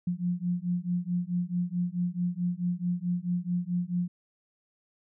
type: beating tone pair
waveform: sine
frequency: 174.61 / 179.21 Hz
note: F3 / F3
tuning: 0 / +45 cents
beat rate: 4.6 Hz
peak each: -30 dBFS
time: 0.07-4.08 s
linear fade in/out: 5 ms
effects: none